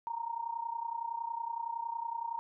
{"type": "tone with amplitude modulation", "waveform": "sine", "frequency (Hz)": 928, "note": "A#5", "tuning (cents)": -8, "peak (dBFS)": -31, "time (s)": [0.07, 2.39], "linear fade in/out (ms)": 0, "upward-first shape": "sine", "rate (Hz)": 30.8, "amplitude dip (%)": 80, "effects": []}